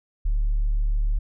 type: tone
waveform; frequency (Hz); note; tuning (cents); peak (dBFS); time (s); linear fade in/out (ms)
sine; 36.71; D1; 0; -17; 0.25-1.19; 10
effects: tanh soft clip ceiling -17 dBFS